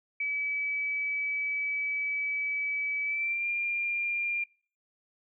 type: tone with pitch glide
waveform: sine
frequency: 2291 to 2395 Hz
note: D7 to D7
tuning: -44 to +33 cents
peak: -28 dBFS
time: 0.2-4.44 s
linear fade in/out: 5 ms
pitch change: +77 cents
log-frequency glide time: 3.04-3.48 s
effects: noise-tail reverb RT60 0.4 s tail -21 dB re dry